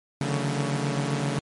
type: tone cluster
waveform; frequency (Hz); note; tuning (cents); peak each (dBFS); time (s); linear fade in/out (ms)
sawtooth; 140.4 / 148 / 160.9 / 186.1 / 223.9; C#3 / D3 / E3 / F#3 / A3; +22 / +14 / -42 / +10 / +30; -23 / -28 / -31 / -32 / -29; 0.21-1.39; 2
effects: MP3 48 kbps